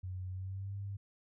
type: tone with pitch glide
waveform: sine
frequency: 92.3 to 99.5 Hz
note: F#2 to G2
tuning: -4 to +26 cents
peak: -38 dBFS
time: 0.03-0.97 s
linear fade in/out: 10 ms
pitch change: +130 cents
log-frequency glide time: 0.3-0.75 s
effects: none